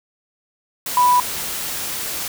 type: tone in noise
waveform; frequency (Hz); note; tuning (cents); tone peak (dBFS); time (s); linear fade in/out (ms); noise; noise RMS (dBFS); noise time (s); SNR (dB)
sine; 987.8; B5; 0; -11; 0.97-1.2; 2; white; -26; 0.86-2.28; +12
effects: none